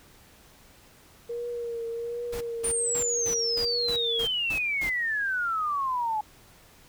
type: tone with vibrato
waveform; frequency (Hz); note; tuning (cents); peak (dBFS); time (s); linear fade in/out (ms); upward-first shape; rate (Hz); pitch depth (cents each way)
sine; 470; A#4; +14; -30; 1.29-4.26; 10; triangle; 1.3; 39
type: noise bursts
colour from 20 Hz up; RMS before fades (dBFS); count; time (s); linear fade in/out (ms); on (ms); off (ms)
pink; -38; 9; 2.32-4.899; 10; 91; 220
type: exponential sweep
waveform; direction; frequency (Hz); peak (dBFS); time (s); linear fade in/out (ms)
sine; down; 9397 to 840; -25; 2.64-6.21; 5
effects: pink hiss -55 dBFS RMS until 6.88 s